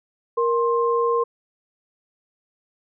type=tone pair together; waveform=sine; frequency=468.6 / 1056 Hz; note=A#4 / C6; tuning=+9 / +16 cents; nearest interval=octave + major second; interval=1407 cents; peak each=-19 / -22 dBFS; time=0.37-1.24 s; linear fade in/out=10 ms; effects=none